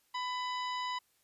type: harmonic tone with a mistuned harmonic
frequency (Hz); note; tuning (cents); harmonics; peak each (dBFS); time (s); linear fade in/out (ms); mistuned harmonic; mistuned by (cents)
998; B5; +18; 1 / 2 / 3 / 4 / 5 / 7; -35 / -43 / -44 / -47 / -48 / -57; 0.14-0.99; 10; 4; -51
effects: white hiss -72 dBFS RMS until 1.23 s + resampled to 32000 Hz